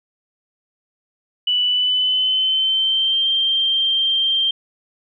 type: tone with pitch glide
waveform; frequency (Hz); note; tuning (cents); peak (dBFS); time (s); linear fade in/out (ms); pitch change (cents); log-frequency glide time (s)
sine; 2967 to 3162; F#7 to G7; +4 to +14; -15; 1.47-4.51; 5; +110; 1.64-3.28
effects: none